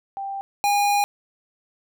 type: tone pair in turn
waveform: sine / square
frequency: 787 / 815.9 Hz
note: G5 / G#5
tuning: +7 / -31 cents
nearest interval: minor second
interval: 62 cents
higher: second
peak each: -27 / -18 dBFS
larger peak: second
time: 0.17-0.41 / 0.64-1.04 s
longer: second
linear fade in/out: 0 ms
effects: none